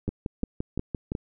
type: two click trains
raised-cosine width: 3 ms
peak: -16 / -16 dBFS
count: 4 / 7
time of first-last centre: 0.08-1.151 / 0.09-1.119 s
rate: 2.8 / 5.83 Hz
effects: none